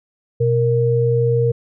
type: tone pair together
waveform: sine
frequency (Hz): 123.48 / 466.2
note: B2 / A#4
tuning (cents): 0 / 0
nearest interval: octave + major seventh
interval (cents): 2300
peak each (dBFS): -16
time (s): 0.4-1.52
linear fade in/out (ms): 10
effects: none